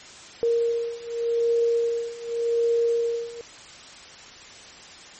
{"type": "beating tone pair", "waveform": "sine", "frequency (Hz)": [466.2, 467.06], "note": ["A#4", "A#4"], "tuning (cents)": [0, 3], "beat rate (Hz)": 0.86, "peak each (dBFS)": [-25, -23], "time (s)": [0.43, 3.41], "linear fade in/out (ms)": 0, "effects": ["white hiss -44 dBFS RMS until 5.19 s", "MP3 32 kbps"]}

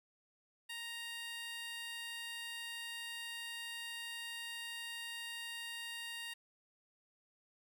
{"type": "tone with high-pass filter", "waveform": "15% pulse", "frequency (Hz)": 932.3, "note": "A#5", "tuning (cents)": 0, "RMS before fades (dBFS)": -45, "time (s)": [0.69, 6.34], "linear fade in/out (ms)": 10, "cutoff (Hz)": 2000, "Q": 1, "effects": []}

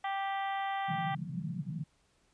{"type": "harmonic tone", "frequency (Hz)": 392, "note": "G4", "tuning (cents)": 0, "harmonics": [2, 3, 4, 5, 6, 7, 8, 9], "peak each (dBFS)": [-33, -41, -46, -41, -53, -55, -49, -56], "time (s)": [0.04, 1.15], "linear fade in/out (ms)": 5}
{"type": "band-pass noise", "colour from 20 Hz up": "white", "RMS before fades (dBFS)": -38, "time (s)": [0.88, 1.84], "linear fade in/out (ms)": 10, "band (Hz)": [140, 180], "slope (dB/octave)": 48}
{"effects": ["pink hiss -71 dBFS RMS until 2.33 s", "resampled to 22050 Hz"]}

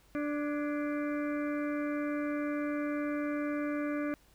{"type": "harmonic tone with a mistuned harmonic", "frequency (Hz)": 294, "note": "D4", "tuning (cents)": 2, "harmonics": [1, 2, 4, 5, 6, 7, 8], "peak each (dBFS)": [-32, -38, -44, -46, -48, -49, -50], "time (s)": [0.15, 4.14], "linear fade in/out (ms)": 0, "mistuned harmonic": 6, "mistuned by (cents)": -74, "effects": ["added 50 Hz sine -65 dBFS peak until 4.34 s", "pink hiss -65 dBFS RMS until 4.34 s"]}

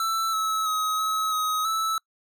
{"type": "tone with pitch steps", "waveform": "square", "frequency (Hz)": [1328, 1298, 1269, 1283, 1264, 1311], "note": ["E6", "E6", "D#6", "E6", "D#6", "E6"], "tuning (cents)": [12, -27, 34, -47, 27, -10], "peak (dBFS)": -24, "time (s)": [0, 1.98], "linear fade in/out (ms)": 2, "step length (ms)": 330, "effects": ["noise-tail reverb RT60 0.1 s tail -26 dB re dry"]}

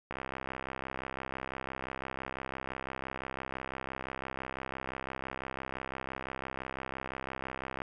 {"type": "click train", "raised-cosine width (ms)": 0.5, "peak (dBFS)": -22, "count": 509, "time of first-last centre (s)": [0.11, 7.819], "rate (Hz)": 65.9, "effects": []}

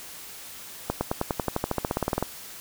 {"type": "accelerating click train", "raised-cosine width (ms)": 1, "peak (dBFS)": -10, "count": 19, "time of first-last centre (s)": [0.9, 2.226], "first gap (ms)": 110, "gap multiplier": 0.95, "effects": ["white hiss -42 dBFS RMS until 2.6 s"]}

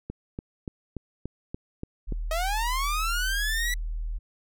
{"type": "click train", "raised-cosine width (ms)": 3, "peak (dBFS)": -20, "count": 8, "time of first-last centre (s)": [0.1, 2.123], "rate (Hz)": 3.46}
{"type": "tone", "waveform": "sine", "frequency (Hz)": 39.71, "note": "D#1", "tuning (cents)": 36, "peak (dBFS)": -28, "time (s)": [2.07, 4.19], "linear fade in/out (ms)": 20}
{"type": "linear sweep", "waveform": "sawtooth", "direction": "up", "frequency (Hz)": [622.3, 1973], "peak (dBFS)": -23, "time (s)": [2.31, 3.74], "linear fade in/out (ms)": 2}
{"effects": []}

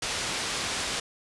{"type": "low-pass noise", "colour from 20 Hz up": "white", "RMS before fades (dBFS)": -31, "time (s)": [0.02, 1], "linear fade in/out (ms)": 5, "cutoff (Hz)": 5800, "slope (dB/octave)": 12, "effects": ["resampled to 24000 Hz"]}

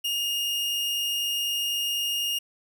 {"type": "tone", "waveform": "40% pulse", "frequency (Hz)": 2842, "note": "F7", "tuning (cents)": 30, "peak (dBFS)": -24, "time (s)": [0.04, 2.39], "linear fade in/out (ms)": 10, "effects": []}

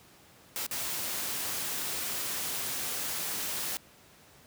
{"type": "noise with dropouts", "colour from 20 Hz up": "white", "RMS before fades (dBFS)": -34, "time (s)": [0.56, 3.77], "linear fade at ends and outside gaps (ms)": 0, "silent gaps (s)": [0.665, 0.712], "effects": ["pink hiss -57 dBFS RMS until 4.46 s", "high-pass 80 Hz 12 dB/octave"]}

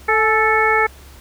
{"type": "harmonic tone with a mistuned harmonic", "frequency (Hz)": 440, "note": "A4", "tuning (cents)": 0, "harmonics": [1, 2, 3, 4, 5], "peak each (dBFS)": [-19, -19, -19, -19, -19], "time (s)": [0.08, 0.87], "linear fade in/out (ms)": 10, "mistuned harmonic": 2, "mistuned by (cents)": -48, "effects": ["added 68 Hz sine -41 dBFS peak until 1.2 s", "pink hiss -45 dBFS RMS until 1.2 s"]}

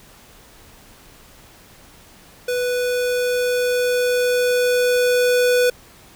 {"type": "tone with level ramp", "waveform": "square", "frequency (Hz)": 493.9, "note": "B4", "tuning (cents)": 0, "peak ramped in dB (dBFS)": [-20, -14], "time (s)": [2.48, 5.7], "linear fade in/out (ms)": 5, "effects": ["pink hiss -47 dBFS RMS until 6.15 s"]}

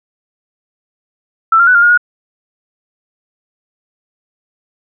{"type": "tone with pitch steps", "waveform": "sine", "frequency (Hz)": [1329, 1390, 1488, 1400, 1428, 1447], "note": ["E6", "F6", "F#6", "F6", "F6", "F#6"], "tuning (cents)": [14, -9, 9, 4, 38, -39], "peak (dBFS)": -5, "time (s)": [1.52, 1.976], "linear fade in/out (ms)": 5, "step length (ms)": 76, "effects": []}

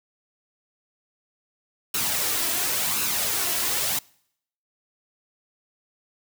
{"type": "noise with flanger", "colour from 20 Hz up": "white", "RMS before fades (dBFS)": -25, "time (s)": [1.94, 3.99], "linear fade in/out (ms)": 5, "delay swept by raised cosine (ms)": [0.75, 3.05], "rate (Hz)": 0.93, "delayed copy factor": 0.5, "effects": ["noise-tail reverb RT60 0.7 s tail -25 dB re dry", "high-pass 80 Hz 12 dB/octave"]}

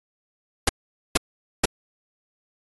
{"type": "noise bursts", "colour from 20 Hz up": "pink", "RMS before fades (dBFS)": -17, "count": 3, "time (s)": [0.67, 1.656], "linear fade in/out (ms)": 5, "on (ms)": 22, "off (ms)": 460, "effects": ["AAC 32 kbps"]}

